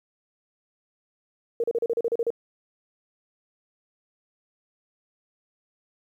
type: tone bursts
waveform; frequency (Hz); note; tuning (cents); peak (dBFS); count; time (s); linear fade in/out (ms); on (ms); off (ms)
sine; 466.2; A#4; 0; -21; 10; 1.6-2.304; 2; 38; 36
effects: 10-bit